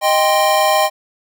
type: chord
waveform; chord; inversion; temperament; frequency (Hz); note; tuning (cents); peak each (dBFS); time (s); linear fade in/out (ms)
square; C minor; first; equal with one note detuned; 622.3 / 789.9 / 1046.5; Eb5 / G5 / C6; 0 / +13 / 0; -16 / -16 / -19; 0.01-0.9; 50
effects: none